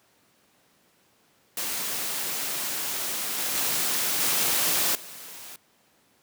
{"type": "noise with level steps", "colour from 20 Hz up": "white", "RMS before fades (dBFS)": [-30, -28, -26, -24, -42], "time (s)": [1.57, 5.56], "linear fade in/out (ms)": 2, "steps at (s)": [3.38, 3.55, 4.2, 4.95], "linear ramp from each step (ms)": 2, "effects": ["pink hiss -63 dBFS RMS until 6.22 s", "high-pass 150 Hz 12 dB/octave"]}